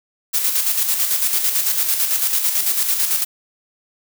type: noise with tremolo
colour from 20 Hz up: blue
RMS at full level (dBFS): -17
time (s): 0.33-3.25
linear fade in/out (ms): 20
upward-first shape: square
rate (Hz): 9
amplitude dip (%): 45
effects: none